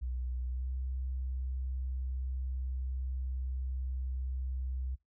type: tone with pitch glide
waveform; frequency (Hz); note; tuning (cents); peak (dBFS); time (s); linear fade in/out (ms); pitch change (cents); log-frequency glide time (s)
sine; 62.2 to 64.39; B1 to C2; +13 to -27; -33; 0.01-4.96; 20; +60; 0.47-0.71
effects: noise-tail reverb RT60 0.2 s tail -25 dB re dry